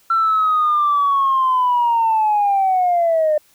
sine linear sweep, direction down, 1352 to 600 Hz, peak -12 dBFS, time 0.1-3.38 s, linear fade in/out 5 ms, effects tanh soft clip ceiling -9 dBFS + white hiss -55 dBFS RMS until 3.54 s

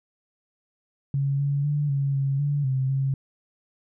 sine tone with pitch steps, 138.9 / 141.5 / 146.6 / 139 / 137.2 / 144.1 / 131.9 / 135.5 Hz, C#3 / C#3 / D3 / C#3 / C#3 / D3 / C3 / C#3, +4 / +36 / -3 / +5 / -17 / -33 / +14 / -39 cents, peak -21 dBFS, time 1.14-3.14 s, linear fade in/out 2 ms, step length 250 ms, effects none

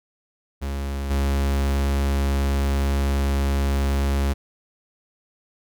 45% pulse tone with level steps, 69.3 Hz, C#2, in tune, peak -25 / -19 dBFS, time 0.61-4.34 s, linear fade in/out 20 ms, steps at 1.1 s, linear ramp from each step 10 ms, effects none

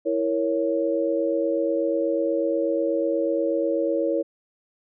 sine chord, A# diminished, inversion second, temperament equal, 329.6 / 466.2 / 554.4 Hz, E4 / A#4 / C#5, 0 / 0 / 0 cents, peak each -25 / -26 / -24 dBFS, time 0.05-4.23 s, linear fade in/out 20 ms, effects none

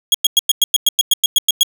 sawtooth tone bursts, 3304 Hz, G#7, 10 cents flat, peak -5 dBFS, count 13, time 0.12-1.632 s, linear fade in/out 2 ms, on 24 ms, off 100 ms, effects 7-bit

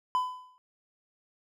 triangle tone with exponential decay, 1006 Hz, B5, 32 cents sharp, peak -20 dBFS, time 0.15-0.58 s, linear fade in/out 0 ms, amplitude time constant 93 ms, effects none

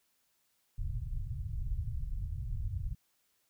pink low-pass noise, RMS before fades -36 dBFS, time 0.78-2.95 s, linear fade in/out 5 ms, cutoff 130 Hz, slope 48 dB/octave, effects white hiss -75 dBFS RMS until 3.49 s

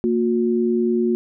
sine tone pair together, 230.8 / 360.7 Hz, A#3 / F#4, -17 / -44 cents, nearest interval minor sixth, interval 773 cents, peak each -19 dBFS, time 0.04-1.15 s, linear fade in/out 0 ms, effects none

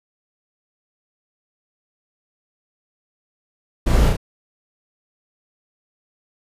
brown noise with echo, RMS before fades -17 dBFS, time 3.86-4.1 s, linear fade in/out 10 ms, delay 34 ms, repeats 2, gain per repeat -2 dB, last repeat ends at 4.168 s, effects resampled to 32000 Hz

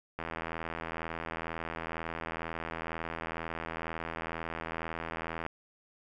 click train, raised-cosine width 0.5 ms, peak -21 dBFS, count 434, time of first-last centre 0.19-5.464 s, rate 82.1 Hz, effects none

